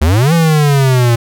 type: exponential two-way sweep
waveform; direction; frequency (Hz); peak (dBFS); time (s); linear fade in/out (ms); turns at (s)
square; up then down; 70.4 to 170 to 115.6; -8; 0.01-1.16; 10; 0.33
effects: none